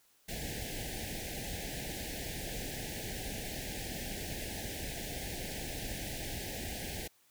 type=band-stop noise; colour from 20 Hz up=pink; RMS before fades=-40 dBFS; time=0.28-7.08 s; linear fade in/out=10 ms; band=840 to 1600 Hz; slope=96 dB/octave; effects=white hiss -68 dBFS RMS until 7.3 s